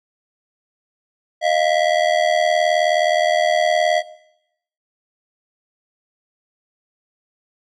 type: ring-modulated tone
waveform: square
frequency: 660 Hz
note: E5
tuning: 2 cents sharp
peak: -12 dBFS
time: 1.41-4.03 s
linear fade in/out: 50 ms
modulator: 39.6 Hz
effects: noise-tail reverb RT60 0.8 s tail -18 dB re dry + low-pass 5000 Hz 12 dB/octave